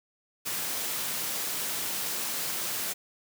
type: high-pass noise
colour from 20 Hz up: white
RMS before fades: -32 dBFS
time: 0.45-2.94 s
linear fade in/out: 20 ms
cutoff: 110 Hz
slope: 24 dB/octave
effects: none